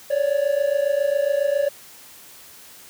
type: tone pair together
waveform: triangle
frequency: 554.4 / 581.7 Hz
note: C#5 / D5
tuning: 0 / -17 cents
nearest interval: minor second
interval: 83 cents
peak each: -19 dBFS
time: 0.1-1.69 s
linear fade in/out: 10 ms
effects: white hiss -45 dBFS RMS until 2.89 s + high-pass 60 Hz 12 dB/octave